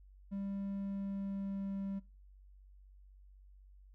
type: tone with pitch glide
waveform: triangle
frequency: 197.5 to 195.91 Hz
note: G3 to G3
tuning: +13 to -1 cents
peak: -35 dBFS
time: 0.31-2 s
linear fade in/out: 20 ms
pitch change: -14 cents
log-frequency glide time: 0.75-1.8 s
effects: noise-tail reverb RT60 0.3 s tail -22 dB re dry + added 48 Hz sine -56 dBFS peak until 3.94 s